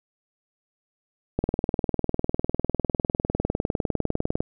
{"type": "click train", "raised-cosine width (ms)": 2, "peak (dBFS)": -9, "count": 61, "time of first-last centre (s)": [1.39, 4.405], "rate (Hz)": 19.9, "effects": []}